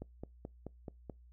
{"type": "click train", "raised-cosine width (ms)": 2, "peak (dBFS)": -29, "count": 6, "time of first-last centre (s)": [0.02, 1.098], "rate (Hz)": 4.64, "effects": ["noise-tail reverb RT60 0.2 s tail -25 dB re dry", "added 60 Hz sine -56 dBFS peak until 1.32 s"]}